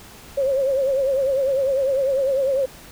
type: tone with vibrato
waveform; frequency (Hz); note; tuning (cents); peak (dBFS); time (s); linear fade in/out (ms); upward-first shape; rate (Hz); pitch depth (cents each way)
sine; 540; C#5; -45; -17; 0.37-2.66; 10; triangle; 10; 88
effects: pink hiss -43 dBFS RMS until 2.91 s